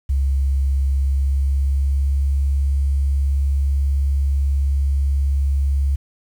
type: tone with pitch glide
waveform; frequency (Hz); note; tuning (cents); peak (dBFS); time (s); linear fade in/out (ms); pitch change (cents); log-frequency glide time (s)
sine; 68 to 69.23; C#2 to C#2; -33 to -2; -15; 0.09-5.96; 10; +31; 0.9-2.32
effects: 8-bit